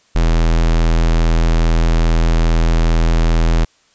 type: tone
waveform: square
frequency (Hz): 41.2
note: E1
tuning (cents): 0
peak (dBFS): -11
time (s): 0.15-3.65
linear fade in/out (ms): 10
effects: white hiss -55 dBFS RMS until 3.94 s + resampled to 16000 Hz